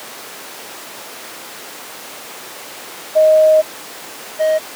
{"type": "tone pair in turn", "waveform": ["sine", "triangle"], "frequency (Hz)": [625, 627.2], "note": ["D#5", "D#5"], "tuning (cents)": [8, 14], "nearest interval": "unison", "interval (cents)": 6, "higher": "second", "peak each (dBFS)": [-6, -9], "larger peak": "first", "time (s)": [[3.15, 3.62], [4.39, 4.59]], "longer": "first", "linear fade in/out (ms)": 20, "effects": ["pink hiss -31 dBFS RMS until 4.75 s", "high-pass 400 Hz 12 dB/octave"]}